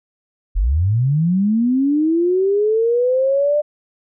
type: linear sweep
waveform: sine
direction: up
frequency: 38.89 to 601 Hz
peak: -13 dBFS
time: 0.55-3.62 s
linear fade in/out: 20 ms
effects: none